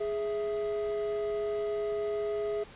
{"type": "tone pair together", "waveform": "triangle", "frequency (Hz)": [416.2, 659.3], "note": ["G#4", "E5"], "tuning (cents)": [4, 0], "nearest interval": "minor sixth", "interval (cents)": 796, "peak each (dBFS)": [-28, -35], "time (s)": [0, 2.64], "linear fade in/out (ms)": 10, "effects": ["pink hiss -51 dBFS RMS until 2.75 s", "resampled to 8000 Hz"]}